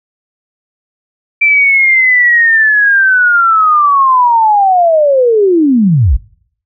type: linear sweep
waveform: sine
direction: down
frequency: 2349 to 43.89 Hz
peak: -5 dBFS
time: 1.41-6.17 s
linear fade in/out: 10 ms
effects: noise-tail reverb RT60 0.6 s tail -22 dB re dry